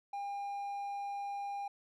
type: tone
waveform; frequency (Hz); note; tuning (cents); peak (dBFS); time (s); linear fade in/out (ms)
triangle; 804; G5; +44; -35; 0.13-1.68; 5
effects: none